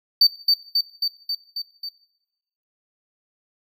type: tone with echo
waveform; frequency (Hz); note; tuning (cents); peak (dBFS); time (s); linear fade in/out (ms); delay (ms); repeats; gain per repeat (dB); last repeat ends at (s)
triangle; 4587; D8; -42; -9; 0.21-0.27; 5; 270; 6; -3; 1.89
effects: noise-tail reverb RT60 0.9 s tail -18 dB re dry